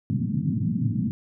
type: band-pass noise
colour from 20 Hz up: pink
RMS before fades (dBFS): -25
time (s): 0.1-1.11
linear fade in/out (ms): 0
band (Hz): 110 to 250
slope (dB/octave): 48
effects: none